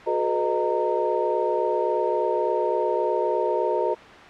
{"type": "tone cluster", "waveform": "sine", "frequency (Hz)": [365.2, 428.7, 496.7, 615, 922], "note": ["F#4", "A4", "B4", "D#5", "A#5"], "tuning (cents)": [-23, -45, 10, -20, -19], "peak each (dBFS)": -27, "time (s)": [0.06, 3.95], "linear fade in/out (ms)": 20, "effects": ["white hiss -42 dBFS RMS until 4.29 s", "low-pass 2000 Hz 12 dB/octave"]}